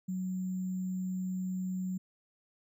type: tone with sample-and-hold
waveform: sine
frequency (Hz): 185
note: F#3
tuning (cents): 0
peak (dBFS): -32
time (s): 0.08-1.98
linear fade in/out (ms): 10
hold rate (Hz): 7350
effects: none